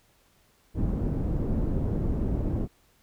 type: low-pass noise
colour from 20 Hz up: pink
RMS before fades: -27 dBFS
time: 0.74-2.68 s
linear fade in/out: 50 ms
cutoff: 310 Hz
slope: 12 dB/octave
effects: pink hiss -64 dBFS RMS until 3.02 s